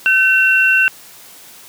sine tone pair together, 1528.2 / 2723 Hz, G6 / F7, -44 / -44 cents, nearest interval minor seventh, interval 1000 cents, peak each -12 dBFS, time 0.06-0.88 s, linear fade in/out 0 ms, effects white hiss -40 dBFS RMS until 1.68 s + high-pass 100 Hz 12 dB/octave

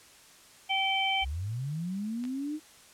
harmonic tone, 774 Hz, G5, 22 cents flat, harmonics 1 / 3 / 4, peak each -30 / -30 / -30 dBFS, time 0.69-1.25 s, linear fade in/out 20 ms
sine linear sweep, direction up, 55 to 313.5 Hz, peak -31 dBFS, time 1.21-2.6 s, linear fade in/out 50 ms
clicks, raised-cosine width 0.2 ms, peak -30 dBFS, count 2, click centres 2.239 / 2.252 s
effects white hiss -55 dBFS RMS until 2.93 s + low-pass 10000 Hz 12 dB/octave

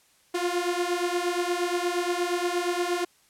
sawtooth beating tone pair, 348.2 / 356.7 Hz, F4 / F4, -5 / +37 cents, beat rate 8.5 Hz, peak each -24 dBFS, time 0.34-3.05 s, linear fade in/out 10 ms, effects white hiss -62 dBFS RMS until 3.29 s + low-pass 11000 Hz 12 dB/octave

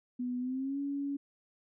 sine tone with pitch glide, 247.7 to 281.3 Hz, B3 to C#4, +5 to +26 cents, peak -32 dBFS, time 0.19-1.17 s, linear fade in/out 10 ms, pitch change +221 cents, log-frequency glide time 0.39-0.79 s, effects none

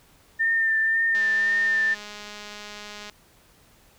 sine tone with vibrato, 1800 Hz, A6, 39 cents sharp, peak -19 dBFS, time 0.39-1.95 s, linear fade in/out 20 ms, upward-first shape triangle, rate 1.9 Hz, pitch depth 25 cents each way
click train, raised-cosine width 0.2 ms, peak -22 dBFS, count 406, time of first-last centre 1.15-3.097 s, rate 208 Hz
effects pink hiss -57 dBFS RMS until 3.98 s

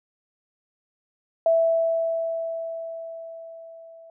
sine tone with level ramp, 659.3 Hz, E5, in tune, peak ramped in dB -15 to -44 dBFS, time 1.46-4.1 s, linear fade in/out 2 ms, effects none

